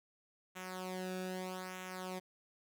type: tone with flanger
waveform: sawtooth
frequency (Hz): 184.9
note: F#3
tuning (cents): -1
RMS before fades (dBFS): -43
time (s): 0.55-2.2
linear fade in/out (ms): 20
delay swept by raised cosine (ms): 0.21 to 0.98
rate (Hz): 0.8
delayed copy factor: -0.75
effects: none